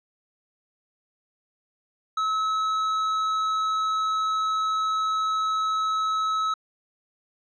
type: tone with tanh clipping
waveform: sine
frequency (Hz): 1293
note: E6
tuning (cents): -34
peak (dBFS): -24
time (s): 2.17-6.54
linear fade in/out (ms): 5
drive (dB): 10
effects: low-pass 6000 Hz 12 dB/octave